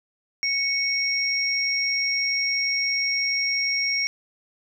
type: tone pair together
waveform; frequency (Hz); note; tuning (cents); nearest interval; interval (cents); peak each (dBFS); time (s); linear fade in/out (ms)
sine; 2217 / 5583; C#7 / F8; 0 / -1; octave + major third; 1599; -24; 0.43-4.07; 0
effects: none